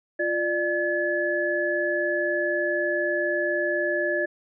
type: tone cluster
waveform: sine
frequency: 348.5 / 596 / 1712 Hz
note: F4 / D5 / A6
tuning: -4 / +25 / -48 cents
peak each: -28 / -26 / -26 dBFS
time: 0.19-4.26 s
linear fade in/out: 10 ms
effects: none